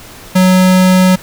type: tone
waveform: square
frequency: 185 Hz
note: F#3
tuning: in tune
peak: -6 dBFS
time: 0.35-1.16 s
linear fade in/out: 10 ms
effects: pink hiss -34 dBFS RMS until 1.22 s